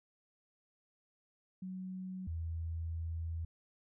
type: tone pair in turn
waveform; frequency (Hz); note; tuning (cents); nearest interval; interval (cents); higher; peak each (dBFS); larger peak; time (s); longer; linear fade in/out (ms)
sine; 186.3 / 82.34; F#3 / E2; +12 / -1; octave + major second; 1413; first; -40 / -36; second; 1.62-2.27 / 2.27-3.45; second; 5
effects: none